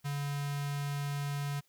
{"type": "tone with notch filter", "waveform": "square", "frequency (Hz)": 142.8, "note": "D3", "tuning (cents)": -48, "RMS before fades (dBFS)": -35, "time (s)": [0.04, 1.61], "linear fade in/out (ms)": 20, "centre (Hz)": 360, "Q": 0.68, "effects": ["white hiss -71 dBFS RMS until 1.68 s"]}